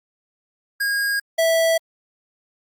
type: tone pair in turn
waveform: square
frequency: 1631 / 656.3 Hz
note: G#6 / E5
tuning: -32 / -8 cents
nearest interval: octave + major third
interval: 1576 cents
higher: first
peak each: -20 / -16 dBFS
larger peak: second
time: 0.8-1.2 / 1.38-1.78 s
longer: neither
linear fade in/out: 10 ms
effects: Opus 48 kbps